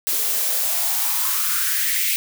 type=noise with high-pass filter sweep; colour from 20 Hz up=blue; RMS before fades=-21 dBFS; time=0.07-2.16 s; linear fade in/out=0 ms; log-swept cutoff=350 to 2400 Hz; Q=4.3; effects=none